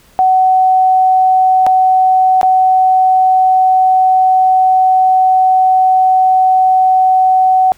sine tone with dropouts, 750 Hz, F#5, 23 cents sharp, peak -6 dBFS, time 0.19-7.72 s, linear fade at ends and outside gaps 0 ms, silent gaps 1.665-1.668 / 2.413-2.43 s, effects pink hiss -47 dBFS RMS until 7.77 s

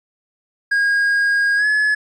triangle tone with pitch glide, 1632 to 1705.2 Hz, G#6 to G#6, -31 to +45 cents, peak -12 dBFS, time 0.71-1.95 s, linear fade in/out 10 ms, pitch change +76 cents, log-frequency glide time 1.56-1.66 s, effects resampled to 24000 Hz

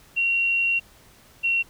sine tone pair in turn, 2746 / 2733 Hz, F7 / F7, -30 / -38 cents, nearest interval unison, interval 8 cents, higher first, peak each -19 / -19 dBFS, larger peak neither, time 0.16-0.8 / 1.43-1.63 s, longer first, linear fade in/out 20 ms, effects pink hiss -53 dBFS RMS until 1.69 s

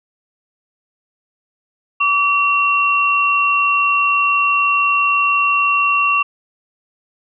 sine tone pair together, 1151 / 2733 Hz, D6 / F7, -35 / -38 cents, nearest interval octave + minor third, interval 1497 cents, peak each -15 dBFS, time 2-6.23 s, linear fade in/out 10 ms, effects none

